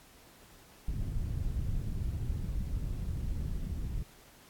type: low-pass noise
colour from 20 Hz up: pink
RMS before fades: -34 dBFS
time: 0.88-4.03 s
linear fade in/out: 5 ms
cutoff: 120 Hz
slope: 12 dB/octave
effects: pink hiss -58 dBFS RMS until 4.49 s + AAC 64 kbps